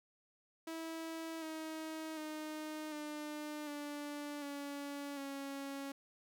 sawtooth tone with pitch steps, 325.4 / 316.7 / 308.2 / 299.9 / 291.9 / 284.1 / 276.5 Hz, E4 / D#4 / D#4 / D4 / D4 / C#4 / C#4, -22 / +31 / -16 / +36 / -10 / +43 / -4 cents, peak -38 dBFS, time 0.67-5.92 s, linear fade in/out 5 ms, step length 750 ms, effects 13-bit

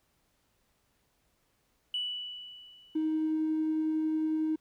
sine tone with exponential decay, 2960 Hz, F#7, in tune, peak -28 dBFS, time 1.94-3.32 s, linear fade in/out 2 ms, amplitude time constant 300 ms
triangle tone with tremolo, 313.6 Hz, D#4, 14 cents sharp, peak -22 dBFS, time 2.95-4.56 s, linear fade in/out 10 ms, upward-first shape triangle, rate 11 Hz, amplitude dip 30%
effects tanh soft clip ceiling -24 dBFS + pink hiss -73 dBFS RMS until 4.6 s

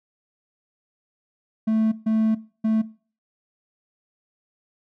triangle tone bursts at uneven times, 220 Hz, A3, in tune, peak -16 dBFS, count 3, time 1.67-1.92 / 2.06-2.35 / 2.64-2.82 s, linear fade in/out 10 ms, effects noise-tail reverb RT60 0.4 s tail -19 dB re dry

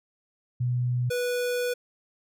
sine / square tone pair in turn, 123.47 / 490.9 Hz, B2 / B4, 0 / -10 cents, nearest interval 2 octaves, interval 2390 cents, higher second, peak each -23 / -26 dBFS, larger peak first, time 0.6-1.1 / 1.1-1.74 s, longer second, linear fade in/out 10 ms, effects none

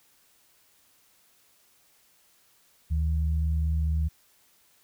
sine tone pair together, 75.29 / 159.9 Hz, D2 / D#3, +44 / +48 cents, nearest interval octave + minor second, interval 1304 cents, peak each -23 / -34 dBFS, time 2.9-4.09 s, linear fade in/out 20 ms, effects white hiss -63 dBFS RMS until 4.83 s

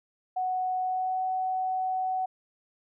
sine tone with pitch glide, 741 to 748.7 Hz, F#5 to F#5, +2 to +20 cents, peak -26 dBFS, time 0.36-2.26 s, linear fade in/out 10 ms, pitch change +18 cents, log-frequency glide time 0.82-1.21 s, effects none

